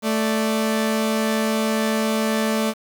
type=tone pair together; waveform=sawtooth; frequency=220 / 587.3 Hz; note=A3 / D5; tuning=0 / 0 cents; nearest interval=octave + perfect fourth; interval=1700 cents; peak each=-16 / -22 dBFS; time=0.02-2.74 s; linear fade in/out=50 ms; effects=7-bit